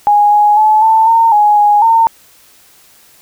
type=tone with pitch steps; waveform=sine; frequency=827 / 833 / 860 / 887 / 912 / 835 / 829 / 909 Hz; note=G#5 / G#5 / A5 / A5 / A#5 / G#5 / G#5 / A#5; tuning=-8 / +5 / -40 / +14 / -38 / +9 / -3 / -44 cents; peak=-5 dBFS; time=0.07-2.07 s; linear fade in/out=0 ms; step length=250 ms; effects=white hiss -45 dBFS RMS until 3.21 s